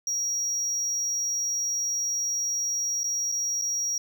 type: tone with dropouts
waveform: triangle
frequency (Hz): 5680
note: F8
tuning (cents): +28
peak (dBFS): -24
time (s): 0.07-3.98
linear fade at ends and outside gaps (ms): 2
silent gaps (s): 3.034-3.041 / 3.318-3.322 / 3.615-3.62
effects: none